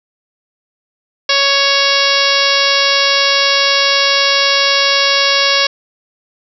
harmonic tone, 556 Hz, C#5, 5 cents sharp, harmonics 1 / 2 / 3 / 4 / 5 / 6 / 7 / 8 / 9 / 10, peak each -19 / -19 / -19 / -19 / -19 / -19 / -19 / -19 / -19 / -19 dBFS, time 1.29-5.67 s, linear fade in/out 5 ms, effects none

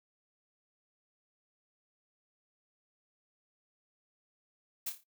blue noise with echo, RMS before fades -35 dBFS, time 4.86-4.9 s, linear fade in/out 10 ms, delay 28 ms, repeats 5, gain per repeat -7 dB, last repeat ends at 5.04 s, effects noise-tail reverb RT60 0.1 s tail -19 dB re dry

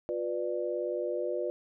sine chord, B diminished, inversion second, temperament just, 355.6 / 493.9 / 592.7 Hz, F4 / B4 / D5, +31 / 0 / +16 cents, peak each -34 dBFS, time 0.09-1.5 s, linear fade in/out 0 ms, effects none

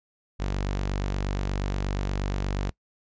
sawtooth tone, 48.42 Hz, G1, 21 cents flat, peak -22 dBFS, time 0.39-2.71 s, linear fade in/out 20 ms, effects noise-tail reverb RT60 0.1 s tail -23 dB re dry + resampled to 16000 Hz

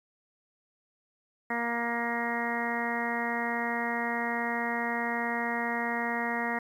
harmonic tone, 235.3 Hz, A#3, 16 cents sharp, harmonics 1 / 2 / 3 / 4 / 5 / 6 / 7 / 8 / 9, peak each -35 / -38 / -36 / -36 / -41 / -41 / -43 / -33 / -40 dBFS, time 1.5-6.59 s, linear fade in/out 5 ms, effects 10-bit

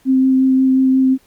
sine tone with vibrato, 262.5 Hz, C4, 6 cents sharp, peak -9 dBFS, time 0.05-1.18 s, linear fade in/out 50 ms, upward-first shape sine, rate 5.6 Hz, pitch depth 10 cents each way, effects pink hiss -54 dBFS RMS until 1.26 s + MP3 96 kbps

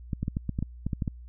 clicks, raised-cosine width 5 ms, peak -16 dBFS, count 11, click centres 0.132 / 0.23 / 0.281 / 0.369 / 0.493 / 0.589 / 0.626 / 0.866 / 0.932 / 1.022 / 1.078 s, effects added 60 Hz sine -42 dBFS peak until 1.28 s

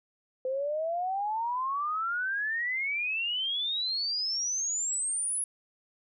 sine exponential sweep, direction up, 509 to 10548 Hz, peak -28 dBFS, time 0.45-5.44 s, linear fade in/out 2 ms, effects none

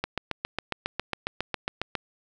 click train, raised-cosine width 0.3 ms, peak -11 dBFS, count 15, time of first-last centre 0.04-1.953 s, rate 7.32 Hz, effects none

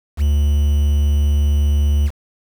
triangle tone with quantisation, 72.6 Hz, D2, 19 cents flat, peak -10 dBFS, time 0.17-2.11 s, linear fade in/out 50 ms, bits 6, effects none

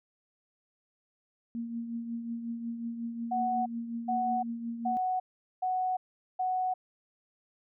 sine tone with tremolo, 232.7 Hz, A#3, 3 cents flat, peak -31 dBFS, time 1.55-4.97 s, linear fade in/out 0 ms, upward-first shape triangle, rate 5.5 Hz, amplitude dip 55%
sine tone bursts, 741 Hz, F#5, 2 cents sharp, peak -27 dBFS, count 5, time 3.31-6.74 s, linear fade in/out 10 ms, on 350 ms, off 420 ms
effects none

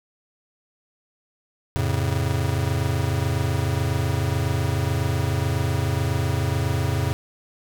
square chord, F augmented, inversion none, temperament just, 87.31 / 109.13 / 136.42 Hz, F2 / A2 / C#3, 0 / -14 / -27 cents, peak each -26 dBFS, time 1.76-7.13 s, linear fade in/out 0 ms, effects none

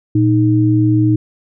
sine tone pair together, 116.54 / 311.1 Hz, A#2 / D#4, 0 / 0 cents, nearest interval octave + perfect fourth, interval 1700 cents, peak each -12 dBFS, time 0.15-1.16 s, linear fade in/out 5 ms, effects none

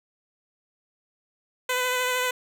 10% pulse tone with vibrato, 503 Hz, B4, 32 cents sharp, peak -15 dBFS, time 1.69-2.31 s, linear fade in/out 5 ms, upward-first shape triangle, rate 13 Hz, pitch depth 22 cents each way, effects none

